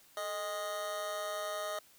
25% pulse tone with amplitude modulation, 622.3 Hz, D#5, in tune, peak -29 dBFS, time 0.17-1.79 s, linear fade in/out 2 ms, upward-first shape sine, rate 189 Hz, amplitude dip 65%, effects white hiss -62 dBFS RMS until 1.98 s

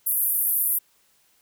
white band-pass noise, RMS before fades -23 dBFS, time 0.06-0.79 s, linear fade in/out 10 ms, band 11000 to 14000 Hz, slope 48 dB/octave, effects white hiss -63 dBFS RMS until 1.41 s

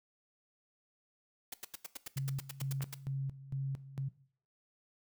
white noise bursts, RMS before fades -42 dBFS, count 14, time 1.52-2.944 s, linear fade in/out 5 ms, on 20 ms, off 88 ms
sine tone with tremolo, 136 Hz, C#3, 33 cents flat, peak -33 dBFS, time 2.16-4.09 s, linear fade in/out 10 ms, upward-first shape square, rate 2.2 Hz, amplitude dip 80%
click, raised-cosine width 0.5 ms, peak -31 dBFS, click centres 2.808 s
effects noise-tail reverb RT60 0.5 s tail -17 dB re dry

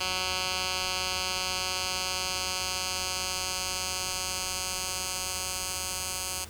10% pulse tone with band-pass filter sweep, 185 Hz, F#3, in tune, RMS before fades -32 dBFS, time 0-6.45 s, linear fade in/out 10 ms, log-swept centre 4000 to 8200 Hz, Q 1.1, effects added 79 Hz sine -47 dBFS peak until 6.49 s + pink hiss -47 dBFS RMS until 6.49 s

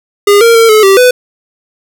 square tone with pitch steps, 407 / 463.3 / 455.7 / 430.6 / 389 / 498.9 Hz, G#4 / A#4 / A#4 / A4 / G4 / B4, -35 / -11 / -39 / -37 / -13 / +17 cents, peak -3 dBFS, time 0.27-1.11 s, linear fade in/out 5 ms, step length 140 ms, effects none

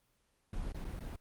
brown noise with dropouts, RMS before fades -40 dBFS, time 0.53-1.16 s, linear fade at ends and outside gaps 2 ms, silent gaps 0.721-0.745 / 0.845-0.85 / 0.993-1.006 s, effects pink hiss -75 dBFS RMS until 1.2 s + Opus 24 kbps

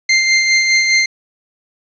sawtooth tone with tremolo, 2093 Hz, C7, in tune, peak -5 dBFS, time 0.09-1.06 s, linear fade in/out 5 ms, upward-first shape sine, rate 4.9 Hz, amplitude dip 40%, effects resampled to 16000 Hz + 7-bit

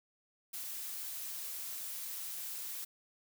blue noise, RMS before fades -42 dBFS, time 0.53-2.85 s, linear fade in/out 10 ms, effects none

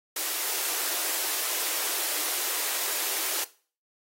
white high-pass noise, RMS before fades -29 dBFS, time 0.16-3.44 s, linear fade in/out 5 ms, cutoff 300 Hz, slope 96 dB/octave, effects noise-tail reverb RT60 0.4 s tail -18 dB re dry + AAC 48 kbps

